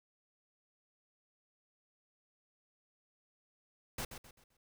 pink noise with echo, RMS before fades -39 dBFS, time 3.98-4.05 s, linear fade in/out 5 ms, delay 130 ms, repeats 4, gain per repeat -9 dB, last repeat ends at 4.57 s, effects none

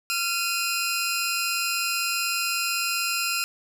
15% pulse tone pair together, 1377.2 / 2504 Hz, F6 / D#7, -25 / +10 cents, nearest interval minor seventh, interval 1035 cents, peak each -20 / -20 dBFS, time 0.1-3.44 s, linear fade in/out 0 ms, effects none

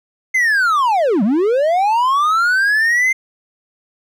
triangle linear two-way sweep, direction down then up, 2100 to 185 to 2100 Hz, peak -10 dBFS, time 0.34-3.13 s, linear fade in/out 10 ms, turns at 1.23 s, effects none

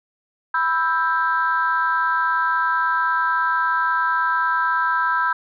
sine chord, E minor, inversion second, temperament just, 988.9 / 1318.5 / 1582.2 Hz, B5 / E6 / G6, +2 / 0 / +16 cents, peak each -21 dBFS, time 0.54-5.33 s, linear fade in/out 5 ms, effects tanh soft clip ceiling -9 dBFS

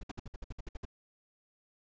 brown noise bursts, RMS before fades -40 dBFS, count 11, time 0.01-0.853 s, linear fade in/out 5 ms, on 23 ms, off 59 ms, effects resampled to 16000 Hz

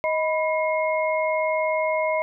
sine tone cluster, 628 / 987 / 2148 Hz, D#5 / B5 / C7, +16 / -1 / +45 cents, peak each -22 / -27 / -28 dBFS, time 0.04-2.22 s, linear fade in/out 0 ms, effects none

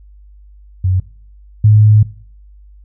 sine tone pair in turn, 92.7 / 106.6 Hz, F#2 / G#2, +4 / +46 cents, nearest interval major second, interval 242 cents, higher second, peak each -10 / -4 dBFS, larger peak second, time 0.84-1 / 1.64-2.03 s, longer second, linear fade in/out 5 ms, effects noise-tail reverb RT60 0.5 s tail -19 dB re dry + added 50 Hz sine -38 dBFS peak until 2.84 s

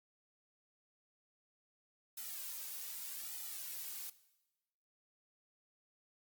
blue noise with flanger, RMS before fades -45 dBFS, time 2.17-4.1 s, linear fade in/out 5 ms, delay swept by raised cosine 1.8 to 3 ms, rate 0.83 Hz, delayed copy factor -0.95, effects noise-tail reverb RT60 1.0 s tail -17 dB re dry + Opus 48 kbps

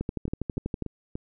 two click trains, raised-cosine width 3 ms, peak -20 / -16 dBFS, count 4 / 11, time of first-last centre 0.28-1.155 / 0.01-0.823 s, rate 3.43 / 12.3 Hz, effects none

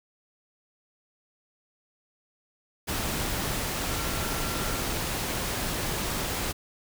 sine tone in noise, 1367 Hz, F6, 37 cents flat, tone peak -40 dBFS, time 3.89-4.83 s, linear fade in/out 20 ms, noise pink, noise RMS -30 dBFS, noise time 2.87-6.53 s, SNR -13 dB, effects none

